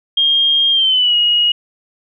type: tone with pitch glide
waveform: sine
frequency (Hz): 3224 to 2889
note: G7 to F#7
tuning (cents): +48 to -42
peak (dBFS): -10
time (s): 0.17-1.52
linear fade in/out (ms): 5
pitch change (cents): -190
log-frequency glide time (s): 0.71-1.15
effects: none